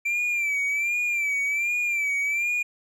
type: tone with vibrato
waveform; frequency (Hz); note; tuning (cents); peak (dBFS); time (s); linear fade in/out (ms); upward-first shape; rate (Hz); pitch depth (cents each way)
triangle; 2343; D7; -5; -21; 0.05-2.63; 10; sine; 1.3; 72
effects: none